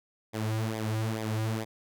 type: tone with flanger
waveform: sawtooth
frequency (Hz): 110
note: A2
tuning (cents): 0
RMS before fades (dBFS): -31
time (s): 0.33-1.65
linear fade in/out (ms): 20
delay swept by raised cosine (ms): 0.7 to 4.6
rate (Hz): 2.3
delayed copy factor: -0.7
effects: none